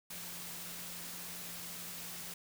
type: tone in noise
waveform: sine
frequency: 174.61 Hz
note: F3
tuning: in tune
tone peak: -55 dBFS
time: 0.1-2.34 s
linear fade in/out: 5 ms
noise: white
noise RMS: -45 dBFS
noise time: 0.1-2.34 s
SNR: -13 dB
effects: none